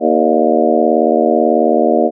harmonic tone with a mistuned harmonic, 78.5 Hz, D#2, 16 cents sharp, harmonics 3 / 4 / 5 / 6 / 7 / 8 / 9, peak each -17 / -17 / -17 / -17 / -17 / -17 / -17 dBFS, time 0-2.11 s, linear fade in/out 50 ms, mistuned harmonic 7, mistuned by +64 cents, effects none

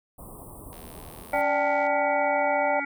pink band-stop noise, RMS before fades -43 dBFS, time 0.18-1.42 s, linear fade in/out 10 ms, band 1200 to 8400 Hz, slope 96 dB/octave
click train, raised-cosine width 0.2 ms, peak -32 dBFS, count 93, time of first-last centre 0.73-1.866 s, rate 81 Hz
harmonic tone, 281.7 Hz, C#4, 28 cents sharp, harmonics 1 / 3 / 5 / 7 / 8, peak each -35 / -37 / -33 / -33 / -32 dBFS, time 1.33-2.85 s, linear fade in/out 5 ms
sine chord, D suspended fourth, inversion none, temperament equal, 587.3 / 784 / 880 Hz, D5 / G5 / A5, 0 / 0 / 0 cents, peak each -25 / -27 / -28 dBFS, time 1.33-2.8 s, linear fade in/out 5 ms
effects none

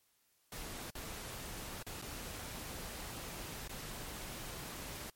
pink noise with dropouts, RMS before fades -45 dBFS, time 0.52-5.1 s, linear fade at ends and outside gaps 2 ms, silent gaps 0.904-0.952 / 1.827-1.865 / 2.016-2.022 / 3.677-3.693 s, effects white hiss -74 dBFS RMS until 5.15 s + MP3 64 kbps

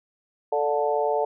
harmonic tone with a mistuned harmonic, 146.83 Hz, D3, in tune, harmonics 3 / 4 / 5 / 6, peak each -25 / -26 / -27 / -28 dBFS, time 0.52-1.25 s, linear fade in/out 5 ms, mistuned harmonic 5, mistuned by -27 cents, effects none

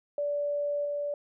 sine tone with level steps, 580 Hz, D5, 22 cents flat, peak -27 / -29 dBFS, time 0.18-1.14 s, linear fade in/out 2 ms, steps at 0.85 s, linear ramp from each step 2 ms, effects none

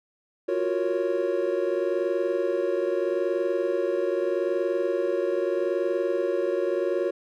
triangle chord, Gb major seventh, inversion third, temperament equal, 349.2 / 370 / 466.2 / 554.4 Hz, F4 / Gb4 / Bb4 / Db5, 0 / 0 / 0 / 0 cents, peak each -27 / -26 / -28 / -26 dBFS, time 0.48-7.11 s, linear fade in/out 10 ms, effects none

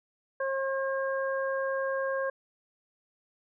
harmonic tone, 538 Hz, C5, 48 cents sharp, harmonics 1 / 2 / 3, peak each -29 / -36 / -35 dBFS, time 0.4-2.3 s, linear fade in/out 5 ms, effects none

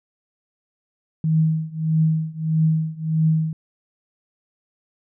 sine tone with tremolo, 158.8 Hz, D#3, 36 cents sharp, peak -13 dBFS, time 1.24-3.53 s, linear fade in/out 2 ms, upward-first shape triangle, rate 1.6 Hz, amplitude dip 95%, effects none

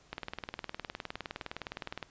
click train, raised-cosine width 0.3 ms, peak -21 dBFS, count 38, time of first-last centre 0.13-2.027 s, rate 19.5 Hz, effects pink hiss -62 dBFS RMS until 2.1 s + resampled to 16000 Hz

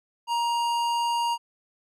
sine tone with tanh clipping, 941 Hz, A#5, 16 cents sharp, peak -25 dBFS, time 0.27-1.38 s, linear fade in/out 50 ms, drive 17 dB, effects none

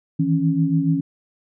sine tone cluster, 157.6 / 164.6 / 276 Hz, D#3 / E3 / C#4, +23 / -2 / -7 cents, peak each -22 / -20 / -20 dBFS, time 0.19-1.01 s, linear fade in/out 10 ms, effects none

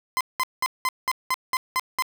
30% pulse tone bursts, 1031 Hz, C6, 26 cents flat, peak -18 dBFS, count 9, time 0.17-2.023 s, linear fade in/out 0 ms, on 37 ms, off 190 ms, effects none

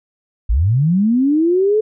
sine linear sweep, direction up, 46.03 to 440 Hz, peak -11 dBFS, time 0.49-1.81 s, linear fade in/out 10 ms, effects none

